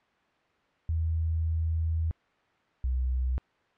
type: tone pair in turn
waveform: sine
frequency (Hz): 81.1 / 63.54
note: E2 / B1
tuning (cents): -28 / +50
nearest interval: major third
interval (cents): 422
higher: first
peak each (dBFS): -25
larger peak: neither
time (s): 0.89-2.11 / 2.84-3.38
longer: first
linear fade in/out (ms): 0
effects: white hiss -66 dBFS RMS until 3.77 s + low-pass 2000 Hz 12 dB/octave